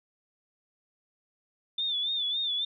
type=tone with vibrato; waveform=sine; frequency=3540 Hz; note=A7; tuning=10 cents sharp; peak=-27 dBFS; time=1.78-2.65 s; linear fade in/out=5 ms; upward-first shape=sine; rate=3.6 Hz; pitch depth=78 cents each way; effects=none